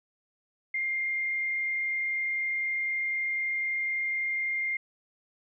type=tone with frequency modulation; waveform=sine; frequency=2112 Hz; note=C7; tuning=16 cents sharp; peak=-27 dBFS; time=0.74-4.77 s; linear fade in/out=5 ms; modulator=31.9 Hz; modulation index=0.45; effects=none